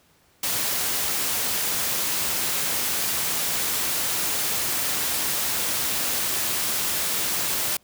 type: noise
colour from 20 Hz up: white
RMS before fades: -25 dBFS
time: 0.43-7.77 s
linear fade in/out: 5 ms
effects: pink hiss -60 dBFS RMS until 7.83 s + high-pass 60 Hz 12 dB/octave